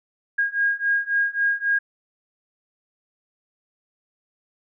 sine beating tone pair, 1628 / 1631.7 Hz, G#6 / G#6, -35 / -31 cents, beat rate 3.7 Hz, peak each -23 / -22 dBFS, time 0.38-1.79 s, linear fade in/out 10 ms, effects none

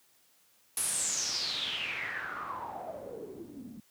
white noise with low-pass filter sweep, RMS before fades -36 dBFS, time 0.77-3.8 s, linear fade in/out 2 ms, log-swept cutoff 11000 to 200 Hz, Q 7.3, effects white hiss -66 dBFS RMS until 3.9 s + high-pass 80 Hz 12 dB/octave

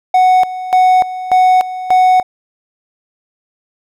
triangle tone with tremolo, 740 Hz, F#5, in tune, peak -4 dBFS, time 0.14-2.23 s, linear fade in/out 5 ms, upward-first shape square, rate 1.7 Hz, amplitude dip 80%, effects none

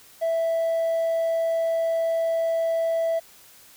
triangle tone, 659.3 Hz, E5, in tune, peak -18 dBFS, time 0.21-3.2 s, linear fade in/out 20 ms, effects tanh soft clip ceiling -16 dBFS + white hiss -51 dBFS RMS until 3.76 s

